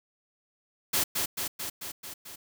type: noise with echo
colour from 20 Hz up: white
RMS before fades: -26 dBFS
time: 0.93-1.04 s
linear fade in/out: 10 ms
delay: 220 ms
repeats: 6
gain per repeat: -3 dB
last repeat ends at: 2.36 s
effects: none